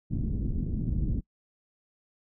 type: low-pass noise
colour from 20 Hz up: pink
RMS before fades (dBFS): -29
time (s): 0.1-1.21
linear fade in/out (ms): 20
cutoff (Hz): 260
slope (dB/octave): 24
effects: noise-tail reverb RT60 0.1 s tail -25 dB re dry